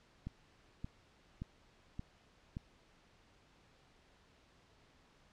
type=click train; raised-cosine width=5 ms; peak=-29 dBFS; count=5; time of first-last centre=0.27-2.569 s; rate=1.74 Hz; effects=pink hiss -67 dBFS RMS until 5.32 s + low-pass 5000 Hz 12 dB/octave